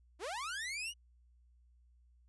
sawtooth linear sweep, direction up, 290 to 2960 Hz, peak -35 dBFS, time 0.19-0.94 s, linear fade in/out 50 ms, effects added 60 Hz sine -63 dBFS peak until 2.28 s + resampled to 24000 Hz

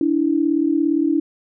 sine tone pair together, 290 / 327.4 Hz, D4 / E4, -22 / -12 cents, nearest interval major second, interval 210 cents, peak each -18 dBFS, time 0.01-1.2 s, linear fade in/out 2 ms, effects none

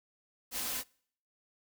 white noise with comb filter, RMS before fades -36 dBFS, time 0.51-0.84 s, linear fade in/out 50 ms, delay 3.9 ms, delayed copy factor +0.5, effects noise-tail reverb RT60 0.6 s tail -26 dB re dry

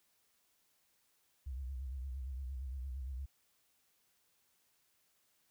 sine tone with vibrato, 65.41 Hz, C2, in tune, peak -39 dBFS, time 1.46-3.26 s, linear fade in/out 10 ms, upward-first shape sine, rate 8.7 Hz, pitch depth 110 cents each way, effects white hiss -75 dBFS RMS until 5.5 s

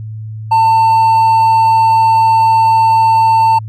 triangle tone with hard clipping, 896 Hz, A5, 31 cents sharp, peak -7 dBFS, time 0.51-3.59 s, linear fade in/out 10 ms, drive 5 dB, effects added 109 Hz sine -22 dBFS peak until 3.68 s

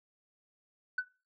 sine tone with exponential decay, 1498 Hz, F#6, 21 cents sharp, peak -24 dBFS, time 0.98-1.07 s, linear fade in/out 5 ms, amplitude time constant 19 ms, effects noise-tail reverb RT60 0.3 s tail -20 dB re dry + tanh soft clip ceiling -26 dBFS

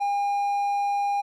triangle tone with hard clipping, 808 Hz, G#5, 48 cents flat, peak -23 dBFS, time 0-1.22 s, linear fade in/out 20 ms, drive 6 dB, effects none

